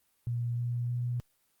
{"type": "tone with pitch steps", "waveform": "sine", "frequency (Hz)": [119.3, 120.55, 121.81], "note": ["A#2", "B2", "B2"], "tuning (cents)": [41, -41, -23], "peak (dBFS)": -29, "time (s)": [0.27, 1.2], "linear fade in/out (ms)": 0, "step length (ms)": 310, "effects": ["white hiss -72 dBFS RMS until 1.6 s", "Opus 24 kbps"]}